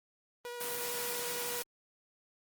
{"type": "tone with vibrato", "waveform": "sawtooth", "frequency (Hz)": 483, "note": "B4", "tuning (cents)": -39, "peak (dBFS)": -36, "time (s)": [0.45, 1.62], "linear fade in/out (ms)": 0, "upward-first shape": "sine", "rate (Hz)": 13, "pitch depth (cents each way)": 10}
{"type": "high-pass noise", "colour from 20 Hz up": "white", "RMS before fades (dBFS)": -38, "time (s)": [0.6, 1.63], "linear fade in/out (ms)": 10, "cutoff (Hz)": 110, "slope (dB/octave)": 48}
{"effects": ["Opus 24 kbps"]}